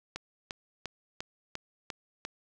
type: click train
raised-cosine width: 0.2 ms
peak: -19 dBFS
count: 7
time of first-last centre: 0.16-2.251 s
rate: 2.87 Hz
effects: none